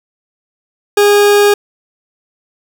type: tone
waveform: 40% pulse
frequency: 410 Hz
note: G#4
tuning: 22 cents flat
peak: -5 dBFS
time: 0.97-1.54 s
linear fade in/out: 5 ms
effects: 7-bit